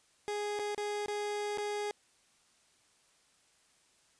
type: tone with dropouts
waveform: 30% pulse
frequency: 414.5 Hz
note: G#4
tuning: 3 cents flat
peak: -31 dBFS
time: 0.28-1.91 s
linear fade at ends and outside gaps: 0 ms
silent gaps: 0.59-0.595 / 0.747-0.778 / 1.06-1.082 / 1.574-1.583 s
effects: white hiss -68 dBFS RMS until 4.19 s + resampled to 22050 Hz